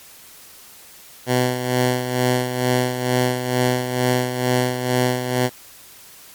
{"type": "tone with tremolo", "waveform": "10% pulse", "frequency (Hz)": 125.5, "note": "B2", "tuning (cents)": 28, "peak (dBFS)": -7, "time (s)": [1.26, 5.5], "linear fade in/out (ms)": 50, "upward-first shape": "sine", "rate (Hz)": 2.2, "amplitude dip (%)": 60, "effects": ["white hiss -44 dBFS RMS until 6.34 s", "MP3 96 kbps"]}